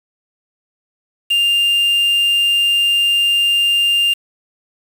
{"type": "tone with quantisation", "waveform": "triangle", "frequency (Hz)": 2800, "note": "F7", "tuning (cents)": 4, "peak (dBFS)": -10, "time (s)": [1.3, 4.14], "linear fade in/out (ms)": 10, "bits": 5, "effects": []}